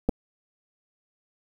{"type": "clicks", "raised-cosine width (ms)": 2, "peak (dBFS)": -10, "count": 2, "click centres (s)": [0.089, 0.093], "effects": ["8-bit"]}